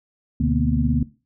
sine tone cluster, 73.1 / 124.2 / 148.2 / 229.5 / 247.1 Hz, D2 / B2 / D3 / A#3 / B3, -7 / +10 / +16 / -27 / +1 cents, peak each -23 / -28 / -23 / -22 / -23 dBFS, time 0.4-1.03 s, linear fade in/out 5 ms, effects noise-tail reverb RT60 0.3 s tail -17 dB re dry

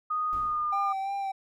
sine tone with pitch glide, 1240 to 1206.8 Hz, D#6 to D6, -6 to +47 cents, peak -26 dBFS, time 0.1-0.93 s, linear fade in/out 10 ms, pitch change -47 cents, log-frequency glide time 0.38-0.7 s
brown noise with exponential decay, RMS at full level -41 dBFS, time 0.33-1.02 s, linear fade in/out 0 ms, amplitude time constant 150 ms
triangle tone with vibrato, 784 Hz, G5, in tune, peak -27 dBFS, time 0.72-1.32 s, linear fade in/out 10 ms, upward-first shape sine, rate 2.9 Hz, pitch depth 27 cents each way
effects none

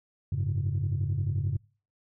sine chord, F# suspended second, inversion none, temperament equal, 92.5 / 103.83 / 138.59 Hz, F#2 / G#2 / C#3, 0 / 0 / 0 cents, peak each -29 dBFS, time 0.32-1.57 s, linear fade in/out 5 ms, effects noise-tail reverb RT60 0.4 s tail -26 dB re dry + tanh soft clip ceiling -21 dBFS

